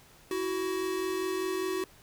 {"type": "tone pair together", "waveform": "square", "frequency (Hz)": [329.4, 374.4], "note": ["E4", "F#4"], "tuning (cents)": [-1, 20], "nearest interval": "major second", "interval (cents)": 221, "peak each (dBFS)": [-37, -31], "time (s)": [0.31, 1.84], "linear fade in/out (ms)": 2, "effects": ["pink hiss -57 dBFS RMS until 2.02 s"]}